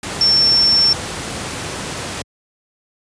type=tone in noise; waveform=sine; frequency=5420 Hz; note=E8; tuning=47 cents sharp; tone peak=-10 dBFS; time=0.21-0.93 s; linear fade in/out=2 ms; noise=pink; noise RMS=-25 dBFS; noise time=0.03-2.22 s; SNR=+12 dB; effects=high-pass 80 Hz 12 dB/octave + resampled to 22050 Hz